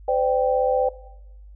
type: chord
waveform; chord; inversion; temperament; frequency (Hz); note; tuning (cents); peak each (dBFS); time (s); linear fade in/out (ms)
sine; C suspended second; none; equal with one note detuned; 511.3 / 587.3 / 784; C5 / D5 / G5; -40 / 0 / 0; -21 / -24 / -23; 0.08-0.89; 5
effects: noise-tail reverb RT60 0.9 s tail -17 dB re dry + added 50 Hz sine -41 dBFS peak until 1.55 s